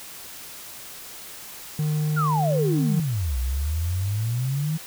triangle tone, 152.3 Hz, D#3, 37 cents flat, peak -19 dBFS, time 1.79-3 s, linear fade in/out 2 ms
sine exponential two-way sweep, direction down then up, 1480 to 60.7 to 163 Hz, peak -22 dBFS, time 2.16-4.78 s, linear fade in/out 20 ms, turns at 3.38 s
effects white hiss -40 dBFS RMS until 4.86 s

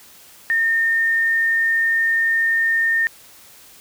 sine tone, 1823 Hz, A#6, 39 cents flat, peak -15 dBFS, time 0.5-3.07 s, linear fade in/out 0 ms, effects white hiss -46 dBFS RMS until 3.8 s

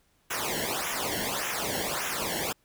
pink noise with flanger, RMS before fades -31 dBFS, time 0.3-2.53 s, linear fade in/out 10 ms, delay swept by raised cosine 0.22 to 0.83 ms, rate 1.7 Hz, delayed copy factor -0.95, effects pink hiss -68 dBFS RMS until 2.64 s

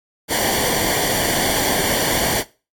pink noise with comb filter, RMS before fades -19 dBFS, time 0.28-2.44 s, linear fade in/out 50 ms, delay 0.77 ms, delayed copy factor -0.75, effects noise-tail reverb RT60 0.3 s tail -18 dB re dry + AAC 64 kbps

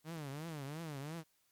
sawtooth tone with vibrato, 150.9 Hz, D3, 47 cents sharp, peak -38 dBFS, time 0.04-1.24 s, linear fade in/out 50 ms, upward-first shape triangle, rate 2.9 Hz, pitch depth 220 cents each way, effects white hiss -75 dBFS RMS until 1.51 s + MP3 96 kbps

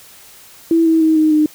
sine tone with pitch steps, 330 / 323.6 / 317.3 / 311.1 / 305.1 Hz, E4 / E4 / D#4 / D#4 / D#4, +2 / -32 / +34 / 0 / -34 cents, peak -9 dBFS, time 0.71-1.46 s, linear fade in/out 2 ms, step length 150 ms, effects white hiss -42 dBFS RMS until 1.54 s

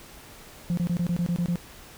sine tone bursts, 173.6 Hz, F3, 10 cents flat, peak -20 dBFS, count 9, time 0.7-1.557 s, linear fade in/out 0 ms, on 73 ms, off 25 ms, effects tanh soft clip ceiling -21 dBFS + pink hiss -47 dBFS RMS until 1.97 s

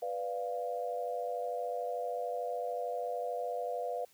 sine chord, B diminished, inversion none, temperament equal, 493.9 / 587.3 / 698.5 Hz, B4 / D5 / F5, 0 / 0 / 0 cents, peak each -37 / -40 / -37 dBFS, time 0.02-4.05 s, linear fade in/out 5 ms, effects white hiss -65 dBFS RMS until 4.13 s

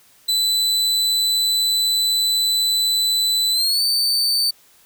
40% pulse tone with pitch glide, 3996 to 4564 Hz, B7 to C#8, +20 to +50 cents, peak -15 dBFS, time 0.28-4.51 s, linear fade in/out 10 ms, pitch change +230 cents, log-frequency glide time 3.52-3.83 s, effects white hiss -53 dBFS RMS until 4.85 s

